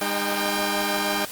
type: tone cluster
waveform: 10% pulse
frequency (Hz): 202.8 / 307.4 / 792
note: G#3 / D#4 / G5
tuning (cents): -41 / -21 / +18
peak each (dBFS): -19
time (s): 0.01-1.25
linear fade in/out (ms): 2
effects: white hiss -37 dBFS RMS until 1.31 s + Opus 24 kbps